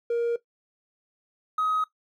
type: tone pair in turn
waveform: triangle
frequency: 470 / 1263.1 Hz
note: A#4 / D#6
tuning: +14 / +26 cents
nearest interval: octave + perfect fourth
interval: 1712 cents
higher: second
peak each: -19 dBFS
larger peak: neither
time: 0.1-0.36 / 1.58-1.84 s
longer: neither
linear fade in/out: 5 ms
effects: noise-tail reverb RT60 0.1 s tail -17 dB re dry + tanh soft clip ceiling -19 dBFS